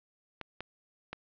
clicks, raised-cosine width 0.3 ms, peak -22 dBFS, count 3, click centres 0.413 / 0.606 / 1.13 s, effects low-pass 4000 Hz 12 dB/octave

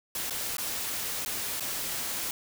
white noise with dropouts, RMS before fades -33 dBFS, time 0.15-2.31 s, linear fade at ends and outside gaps 1 ms, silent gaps 0.298-0.307 / 0.568-0.582 / 1.249-1.26 / 1.598-1.606 s, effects none

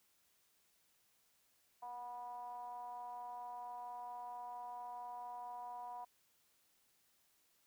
triangle ring-modulated tone, 123.6 Hz, B2, 2 cents sharp, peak -40 dBFS, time 1.82-6.05 s, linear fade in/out 10 ms, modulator 853 Hz, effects white hiss -75 dBFS RMS until 7.66 s

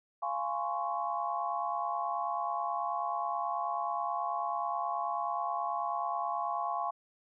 sine chord, Db major seventh, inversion first, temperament just, 693 / 831.5 / 1039.4 / 1108.7 Hz, F5 / Ab5 / C6 / Db6, -14 / +2 / -12 / 0 cents, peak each -36 / -36 / -38 / -36 dBFS, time 0.22-6.91 s, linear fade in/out 10 ms, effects none

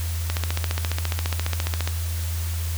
click train, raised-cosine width 0.2 ms, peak -8 dBFS, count 24, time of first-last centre 0.3-1.875 s, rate 14.6 Hz, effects added 83 Hz sine -24 dBFS peak until 2.77 s + white hiss -36 dBFS RMS until 2.77 s

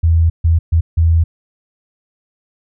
sine tone bursts at uneven times, 82.41 Hz, E2, in tune, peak -8 dBFS, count 4, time 0.03-0.3 / 0.44-0.59 / 0.72-0.81 / 0.97-1.24 s, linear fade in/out 10 ms, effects none

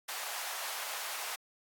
pink high-pass noise, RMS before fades -39 dBFS, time 0.08-1.36 s, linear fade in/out 10 ms, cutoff 690 Hz, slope 24 dB/octave, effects AAC 64 kbps

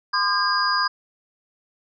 sine tone cluster, 1028 / 1211 / 1611 / 4908 Hz, C6 / D#6 / G6 / D#8, -31 / -47 / +47 / -25 cents, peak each -24 dBFS, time 0.13-0.88 s, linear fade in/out 10 ms, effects none

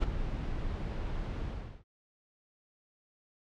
brown noise with ADSR envelope, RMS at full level -24 dBFS, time 0-1.84 s, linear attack 32 ms, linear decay 12 ms, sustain -11 dB, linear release 410 ms, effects low-pass 4000 Hz 12 dB/octave

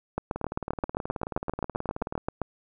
two click trains, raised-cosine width 1 ms, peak -18 / -13 dBFS, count 35 / 18, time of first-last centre 0.36-2.178 / 0.18-2.417 s, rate 18.7 / 7.6 Hz, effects none

